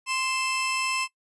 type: tone pair together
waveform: sawtooth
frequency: 1046.5 / 2637 Hz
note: C6 / E7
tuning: 0 / 0 cents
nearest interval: octave + major third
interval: 1600 cents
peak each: -25 / -24 dBFS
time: 0.06-1.08 s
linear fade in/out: 50 ms
effects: noise-tail reverb RT60 0.1 s tail -19 dB re dry + resampled to 24000 Hz